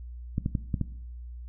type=clicks; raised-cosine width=5 ms; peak=-14 dBFS; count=5; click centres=0.381 / 0.461 / 0.552 / 0.742 / 0.813 s; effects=noise-tail reverb RT60 0.7 s tail -17 dB re dry + added 60 Hz sine -38 dBFS peak until 1.48 s